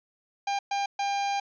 45% pulse tone bursts at uneven times, 800 Hz, G5, 35 cents sharp, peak -26 dBFS, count 3, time 0.47-0.59 / 0.71-0.86 / 0.99-1.4 s, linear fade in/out 5 ms, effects resampled to 16000 Hz

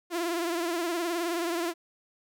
sawtooth tone with vibrato, 341.4 Hz, F4, 39 cents flat, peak -24 dBFS, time 0.1-1.74 s, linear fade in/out 50 ms, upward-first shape triangle, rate 19 Hz, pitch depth 89 cents each way, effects none

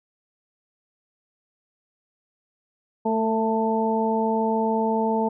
harmonic tone with a mistuned harmonic, 221.6 Hz, A3, 13 cents sharp, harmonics 1 / 2 / 3 / 4, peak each -24 / -25 / -29 / -25 dBFS, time 3.05-5.29 s, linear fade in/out 10 ms, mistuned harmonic 2, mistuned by +16 cents, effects none

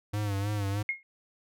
square tone with vibrato, 101.7 Hz, G#2, 36 cents flat, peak -29 dBFS, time 0.13-0.83 s, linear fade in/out 10 ms, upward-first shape sine, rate 3.2 Hz, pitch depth 65 cents each way
sine tone with exponential decay, 2150 Hz, C7, 47 cents sharp, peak -23 dBFS, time 0.89-1.03 s, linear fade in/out 1 ms, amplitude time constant 30 ms
effects none

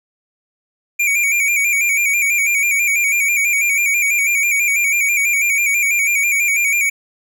square tone with vibrato, 2318 Hz, D7, 23 cents flat, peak -14 dBFS, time 0.99-6.9 s, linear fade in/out 10 ms, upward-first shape square, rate 6.1 Hz, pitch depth 55 cents each way, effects none

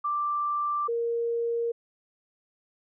sine tone pair in turn, 1177 / 467.1 Hz, D6 / A#4, +3 / +3 cents, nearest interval octave + major third, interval 1600 cents, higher first, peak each -25 dBFS, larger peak neither, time 0.04-0.88 / 0.88-1.72 s, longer neither, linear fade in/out 10 ms, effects none

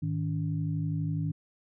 sine tone cluster, 104.1 / 156.2 / 283.8 Hz, G#2 / D#3 / C#4, +5 / +7 / +41 cents, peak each -34 / -29 / -38 dBFS, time 0.02-1.32 s, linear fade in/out 10 ms, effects none

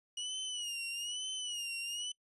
sawtooth tone with vibrato, 2900 Hz, F#7, 35 cents flat, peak -34 dBFS, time 0.17-2.12 s, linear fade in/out 5 ms, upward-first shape sine, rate 1.1 Hz, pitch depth 91 cents each way, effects noise-tail reverb RT60 0.1 s tail -24 dB re dry + resampled to 24000 Hz

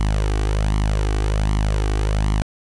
sawtooth tone with flanger, 51.91 Hz, G#1, in tune, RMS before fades -19 dBFS, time 0-2.42 s, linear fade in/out 0 ms, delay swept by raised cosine 0.95 to 2.65 ms, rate 1.3 Hz, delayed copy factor +0.65, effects resampled to 22050 Hz + 8-bit

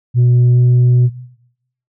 sine tone with pitch glide, 122.5 to 123.42 Hz, B2 to B2, -14 to -1 cents, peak -5 dBFS, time 0.14-1.1 s, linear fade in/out 50 ms, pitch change +13 cents, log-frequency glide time 0.53-0.58 s, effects noise-tail reverb RT60 0.8 s tail -17 dB re dry + tanh soft clip ceiling -6 dBFS

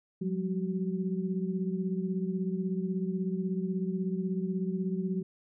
sine tone cluster, 180.6 / 196.9 / 377.4 Hz, F#3 / G3 / F#4, -42 / +8 / +34 cents, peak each -31 / -34 / -37 dBFS, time 0.21-5.23 s, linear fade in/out 10 ms, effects none

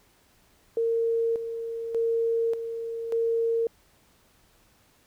sine tone with tremolo, 458.9 Hz, A#4, 27 cents flat, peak -22 dBFS, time 0.77-3.67 s, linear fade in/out 2 ms, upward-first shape square, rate 0.85 Hz, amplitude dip 60%, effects pink hiss -62 dBFS RMS until 5.06 s

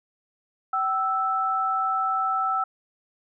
sine tone pair together, 766.5 / 1318.5 Hz, G5 / E6, -39 / 0 cents, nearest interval major sixth, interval 939 cents, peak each -27 / -23 dBFS, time 0.73-2.64 s, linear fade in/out 5 ms, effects none

